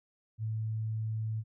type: tone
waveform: sine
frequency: 110 Hz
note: A2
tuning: in tune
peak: -31 dBFS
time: 0.38-1.44 s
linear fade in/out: 50 ms
effects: none